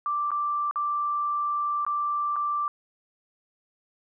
sine tone with dropouts, 1174.7 Hz, D6, in tune, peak -24 dBFS, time 0.06-2.68 s, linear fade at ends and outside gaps 1 ms, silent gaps 0.306-0.316 / 0.711-0.758 / 1.85-1.865 / 2.359-2.364 s, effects none

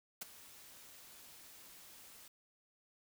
white noise with ADSR envelope, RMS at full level -40 dBFS, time 0.21-2.28 s, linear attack 8 ms, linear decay 17 ms, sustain -17 dB, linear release 4 ms, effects none

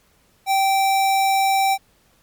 square tone, 778 Hz, G5, 13 cents flat, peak -16 dBFS, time 0.46-1.78 s, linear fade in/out 50 ms, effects pink hiss -59 dBFS RMS until 2.22 s + MP3 96 kbps

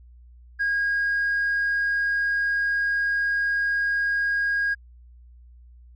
triangle tone with tanh clipping, 1634 Hz, G#6, 29 cents flat, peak -21 dBFS, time 0.59-4.75 s, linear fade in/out 20 ms, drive 5 dB, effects added 60 Hz sine -46 dBFS peak until 5.95 s

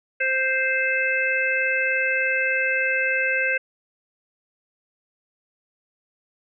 harmonic tone, 523.3 Hz, C5, in tune, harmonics 1 / 3 / 4 / 5, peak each -28 / -23 / -26 / -25 dBFS, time 0.2-3.58 s, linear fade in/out 10 ms, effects none

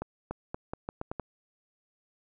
accelerating click train, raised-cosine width 1 ms, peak -20 dBFS, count 8, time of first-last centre 0.02-1.197 s, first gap 290 ms, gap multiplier 0.81, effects none

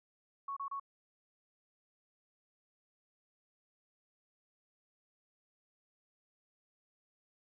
sine tone bursts, 1108.7 Hz, C#6, in tune, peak -37 dBFS, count 3, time 0.48-0.798 s, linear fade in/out 5 ms, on 86 ms, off 30 ms, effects none

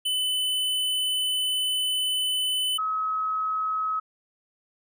square / sine tone pair in turn, 3013 / 1279.7 Hz, F#7 / D#6, +31 / +48 cents, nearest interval octave + minor third, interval 1483 cents, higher first, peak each -24 dBFS, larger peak neither, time 0.05-2.78 / 2.78-4 s, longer first, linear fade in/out 10 ms, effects none

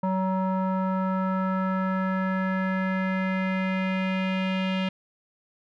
square tone with low-pass filter sweep, 188.4 Hz, F#3, 32 cents sharp, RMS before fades -26 dBFS, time 0.03-4.89 s, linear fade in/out 5 ms, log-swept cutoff 950 to 2900 Hz, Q 3.1, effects none

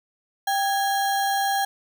sine tone with sample-and-hold, 789 Hz, G5, 11 cents sharp, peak -20 dBFS, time 0.47-1.65 s, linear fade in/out 5 ms, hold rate 2450 Hz, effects none

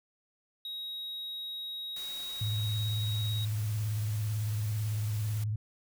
triangle tone, 3800 Hz, A#7, 33 cents sharp, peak -35 dBFS, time 0.65-3.45 s, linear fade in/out 2 ms
white noise, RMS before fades -47 dBFS, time 1.96-5.44 s, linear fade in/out 5 ms
sine tone with vibrato, 106.8 Hz, G#2, 49 cents sharp, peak -29 dBFS, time 2.41-5.56 s, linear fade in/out 5 ms, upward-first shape square, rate 18 Hz, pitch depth 57 cents each way
effects none

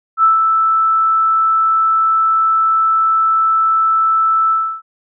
sine tone with ADSR envelope, 1318.5 Hz, E6, in tune, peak -6 dBFS, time 0.17-4.82 s, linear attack 63 ms, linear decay 140 ms, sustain -4 dB, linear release 310 ms, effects none

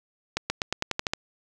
accelerating click train, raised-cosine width 0.2 ms, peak -8 dBFS, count 9, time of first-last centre 0.37-1.135 s, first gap 130 ms, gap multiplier 0.91, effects none

